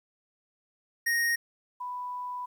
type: tone pair in turn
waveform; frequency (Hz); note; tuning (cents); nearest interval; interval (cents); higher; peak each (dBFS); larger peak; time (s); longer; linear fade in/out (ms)
square / sine; 1864.7 / 990.2; A#6 / B5; 0 / +4; major seventh; 1096; first; -25 / -33; first; 1.06-1.36 / 1.8-2.46; second; 10
effects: 11-bit